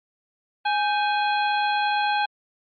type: harmonic tone with a mistuned harmonic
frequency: 830.6 Hz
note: G#5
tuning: in tune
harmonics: 1 / 2 / 3 / 4 / 5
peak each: -21 / -27 / -31 / -33 / -35 dBFS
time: 0.65-2.26 s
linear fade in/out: 10 ms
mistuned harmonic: 2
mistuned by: -110 cents
effects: MP3 32 kbps